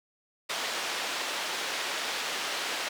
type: band-pass noise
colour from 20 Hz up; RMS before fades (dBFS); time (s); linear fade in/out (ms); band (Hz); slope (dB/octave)
white; -33; 0.49-2.89; 10; 380 to 4000; 12
effects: none